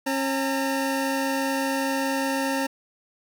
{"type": "tone pair together", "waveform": "25% pulse", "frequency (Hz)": [270.8, 911], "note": ["C#4", "A#5"], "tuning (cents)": [-40, -40], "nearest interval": "octave + major sixth", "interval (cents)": 2100, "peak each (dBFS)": [-21, -25], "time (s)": [0.06, 2.67], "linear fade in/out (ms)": 10, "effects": []}